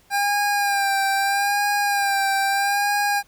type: tone with vibrato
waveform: 25% pulse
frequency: 801 Hz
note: G5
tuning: 37 cents sharp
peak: -15 dBFS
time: 0.1-3.23 s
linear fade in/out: 50 ms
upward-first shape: sine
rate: 0.78 Hz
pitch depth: 38 cents each way
effects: pink hiss -57 dBFS RMS until 3.27 s